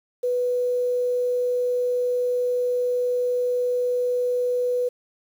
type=tone with quantisation; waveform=sine; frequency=493.9 Hz; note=B4; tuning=in tune; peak=-20 dBFS; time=0.23-4.89 s; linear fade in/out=10 ms; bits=8; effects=none